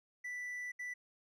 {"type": "tone bursts at uneven times", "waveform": "triangle", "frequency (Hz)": 1975.5, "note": "B6", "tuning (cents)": 0, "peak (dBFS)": -38, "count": 2, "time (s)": [[0.24, 0.72], [0.79, 0.94]], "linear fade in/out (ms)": 10, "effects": ["resampled to 32000 Hz"]}